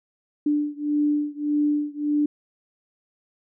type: beating tone pair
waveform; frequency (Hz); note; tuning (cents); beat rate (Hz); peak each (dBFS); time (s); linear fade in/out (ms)
sine; 294.5 / 296.2; D4 / D4; +5 / +15; 1.7; -23 / -24; 0.46-2.26; 5
effects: none